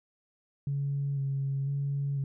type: tone with vibrato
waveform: sine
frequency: 138.9 Hz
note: C#3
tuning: 4 cents sharp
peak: -27 dBFS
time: 0.67-2.24 s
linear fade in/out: 2 ms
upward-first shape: square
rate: 1 Hz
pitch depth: 20 cents each way
effects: tanh soft clip ceiling -23 dBFS